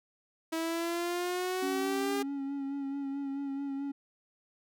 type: exponential sweep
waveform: sawtooth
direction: up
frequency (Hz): 323.1 to 404.7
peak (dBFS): -27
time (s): 0.52-2.23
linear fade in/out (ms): 10
type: tone with vibrato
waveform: triangle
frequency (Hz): 277.2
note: C#4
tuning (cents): 0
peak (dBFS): -31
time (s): 1.62-3.92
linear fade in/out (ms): 10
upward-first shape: sine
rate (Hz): 4.6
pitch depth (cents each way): 28
effects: none